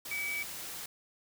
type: tone in noise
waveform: sine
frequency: 2286 Hz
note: D7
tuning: 47 cents flat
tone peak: -33 dBFS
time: 0.11-0.43 s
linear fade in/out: 5 ms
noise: white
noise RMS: -42 dBFS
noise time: 0.05-0.86 s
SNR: +6 dB
effects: none